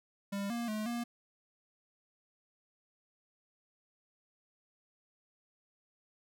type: tone with pitch steps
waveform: square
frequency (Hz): 199.6 / 235.7 / 214.3 / 237.3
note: G3 / A#3 / A3 / A#3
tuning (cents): +32 / +19 / -45 / +31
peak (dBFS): -35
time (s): 0.32-1.04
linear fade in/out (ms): 10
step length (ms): 180
effects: none